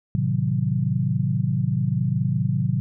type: chord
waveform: sine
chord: A diminished seventh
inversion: none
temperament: equal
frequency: 110 / 130.81 / 155.56 / 185 Hz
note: A2 / C3 / Eb3 / Gb3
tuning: 0 / 0 / 0 / 0 cents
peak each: -26 / -23 / -26 / -26 dBFS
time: 0.15-2.8 s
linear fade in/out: 0 ms
effects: none